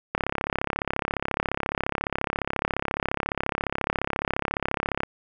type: click train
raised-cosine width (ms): 0.5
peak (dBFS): -9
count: 169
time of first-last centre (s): 0.15-5.034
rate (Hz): 34.4
effects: none